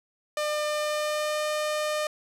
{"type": "tone with pitch glide", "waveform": "sawtooth", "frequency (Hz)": [601, 606.6], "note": ["D5", "D#5"], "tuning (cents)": [40, -44], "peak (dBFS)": -22, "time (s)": [0.37, 2.07], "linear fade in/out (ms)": 2, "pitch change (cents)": 16, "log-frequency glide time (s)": [0.75, 1.45], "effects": ["low-pass 11000 Hz 12 dB/octave"]}